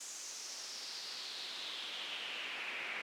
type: noise with band-pass filter sweep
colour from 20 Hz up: brown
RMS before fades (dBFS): -44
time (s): 0-3.02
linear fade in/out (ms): 10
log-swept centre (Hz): 7000 to 2200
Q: 3.8
effects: high-pass 300 Hz 12 dB/octave